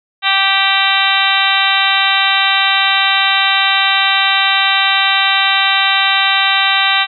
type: harmonic tone with a mistuned harmonic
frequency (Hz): 390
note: G4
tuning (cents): -9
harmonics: 2 / 3 / 4 / 5 / 6 / 7 / 8 / 9 / 10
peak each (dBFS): -19 / -19 / -19 / -19 / -19 / -19 / -19 / -19 / -19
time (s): 0.22-7.07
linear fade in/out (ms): 50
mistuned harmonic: 9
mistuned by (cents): +51
effects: none